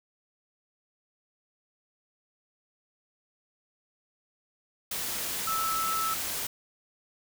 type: tone in noise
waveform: sine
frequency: 1311 Hz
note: E6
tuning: 10 cents flat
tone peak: -28 dBFS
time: 5.47-6.14 s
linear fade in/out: 5 ms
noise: white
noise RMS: -33 dBFS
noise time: 4.91-6.47 s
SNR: +2 dB
effects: none